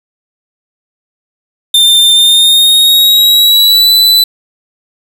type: tone with pitch glide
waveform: 45% pulse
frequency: 3593 to 3987 Hz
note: A7 to B7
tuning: +36 to +16 cents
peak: -3 dBFS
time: 1.74-4.24 s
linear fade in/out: 5 ms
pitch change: +180 cents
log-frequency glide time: 2.11-3.93 s
effects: 7-bit